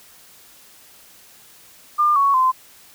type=tone with pitch steps; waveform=sine; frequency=1200 / 1113.2 / 1032.7 Hz; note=D6 / C#6 / C6; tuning=+37 / +7 / -23 cents; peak=-13 dBFS; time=1.98-2.52 s; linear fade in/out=20 ms; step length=180 ms; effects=white hiss -48 dBFS RMS until 2.94 s